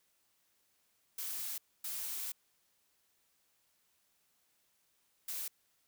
blue noise bursts at uneven times, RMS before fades -40 dBFS, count 3, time 1.18-1.58 / 1.84-2.32 / 5.28-5.48 s, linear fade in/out 5 ms, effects white hiss -75 dBFS RMS until 5.87 s

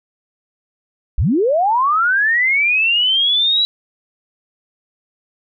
sine linear sweep, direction up, 36.29 to 3938 Hz, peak -12 dBFS, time 1.18-3.65 s, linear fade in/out 0 ms, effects none

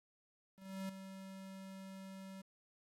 square tone with ADSR envelope, 192 Hz, G3, 36 cents flat, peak -40 dBFS, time 0.56-2.42 s, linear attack 330 ms, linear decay 6 ms, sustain -9 dB, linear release 12 ms, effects resampled to 32000 Hz + 11-bit

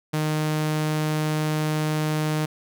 sawtooth tone, 154 Hz, D#3, 17 cents flat, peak -18 dBFS, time 0.13-2.46 s, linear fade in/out 10 ms, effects none

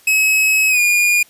45% pulse tone with pitch glide, 2565 to 2431 Hz, E7 to D#7, -48 to -41 cents, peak -11 dBFS, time 0.07-1.23 s, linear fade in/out 5 ms, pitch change -93 cents, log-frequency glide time 0.69-0.8 s, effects white hiss -49 dBFS RMS until 1.29 s + resampled to 32000 Hz

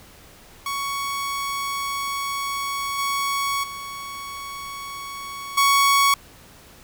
sawtooth tone with level steps, 1115 Hz, C#6, 10 cents sharp, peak -21 / -18 / -28 / -11 dBFS, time 0.66-6.14 s, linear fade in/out 2 ms, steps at 2.98 / 3.63 / 5.57 s, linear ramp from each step 10 ms, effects pink hiss -48 dBFS RMS until 6.83 s

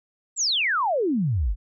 sine exponential sweep, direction down, 7902 to 40.73 Hz, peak -20 dBFS, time 0.36-1.56 s, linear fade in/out 50 ms, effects none

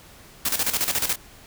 white noise with tremolo, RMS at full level -22 dBFS, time 0.45-1.16 s, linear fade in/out 5 ms, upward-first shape square, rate 14 Hz, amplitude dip 70%, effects pink hiss -48 dBFS RMS until 1.46 s

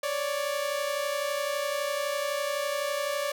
sawtooth tone pair together, 554.4 / 586.3 Hz, C#5 / D5, 0 / -3 cents, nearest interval minor second, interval 97 cents, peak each -28 / -26 dBFS, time 0.03-3.32 s, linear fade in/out 5 ms, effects none

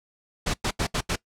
pink noise bursts at uneven times, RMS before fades -25 dBFS, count 5, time 0.46-0.54 / 0.64-0.71 / 0.79-0.87 / 0.94-1.01 / 1.09-1.16 s, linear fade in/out 10 ms, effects noise-tail reverb RT60 0.1 s tail -20 dB re dry + low-pass 8000 Hz 12 dB/octave

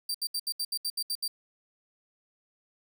sawtooth tone bursts, 4684 Hz, D8, 5 cents flat, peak -26 dBFS, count 10, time 0.09-1.279 s, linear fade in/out 5 ms, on 55 ms, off 71 ms, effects none

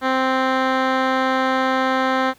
10% pulse tone with low-pass filter, 261.6 Hz, C4, in tune, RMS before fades -19 dBFS, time 0.01-2.34 s, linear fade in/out 50 ms, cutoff 2600 Hz, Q 1.1, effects pink hiss -53 dBFS RMS until 2.38 s

